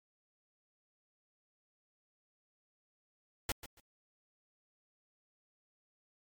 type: noise with echo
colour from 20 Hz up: pink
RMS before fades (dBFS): -34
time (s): 3.49-3.52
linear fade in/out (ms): 2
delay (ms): 140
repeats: 2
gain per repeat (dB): -14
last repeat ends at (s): 3.8
effects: MP3 96 kbps